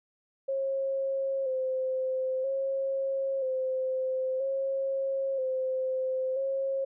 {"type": "tone with vibrato", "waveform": "sine", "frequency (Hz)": 530, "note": "C5", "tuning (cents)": 22, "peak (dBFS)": -27, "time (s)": [0.48, 6.85], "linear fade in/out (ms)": 10, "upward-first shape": "square", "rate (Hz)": 0.51, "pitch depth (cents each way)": 34, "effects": []}